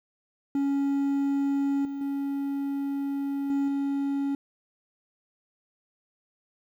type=tone with level steps; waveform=triangle; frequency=278.7 Hz; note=C#4; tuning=9 cents sharp; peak=-21 / -29 / -25 / -21 / -23 dBFS; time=0.55-4.35 s; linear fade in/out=2 ms; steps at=1.85 / 2.01 / 3.5 / 3.68 s; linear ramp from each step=2 ms; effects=10-bit